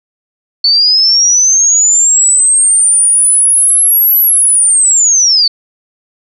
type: linear two-way sweep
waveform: sine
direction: up then down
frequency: 4435 to 11840 to 4435 Hz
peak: -5 dBFS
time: 0.64-5.48 s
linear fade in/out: 5 ms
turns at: 4.19 s
effects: none